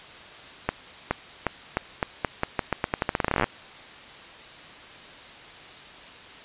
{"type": "accelerating click train", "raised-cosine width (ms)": 0.5, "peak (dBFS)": -7, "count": 26, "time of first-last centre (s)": [0.69, 3.442], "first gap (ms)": 420, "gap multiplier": 0.85, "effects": ["white hiss -44 dBFS RMS until 6.44 s", "resampled to 8000 Hz"]}